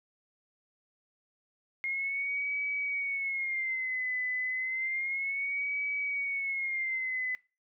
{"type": "tone with vibrato", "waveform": "sine", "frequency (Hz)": 2138, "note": "C7", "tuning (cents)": 37, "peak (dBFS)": -30, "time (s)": [1.84, 7.35], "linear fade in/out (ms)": 0, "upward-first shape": "sine", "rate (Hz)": 0.31, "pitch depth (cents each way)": 110, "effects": ["noise-tail reverb RT60 0.3 s tail -21 dB re dry"]}